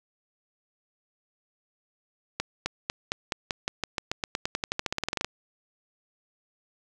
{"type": "accelerating click train", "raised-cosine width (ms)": 0.2, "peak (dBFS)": -10, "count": 26, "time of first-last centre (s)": [2.4, 5.246], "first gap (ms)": 260, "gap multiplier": 0.92, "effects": []}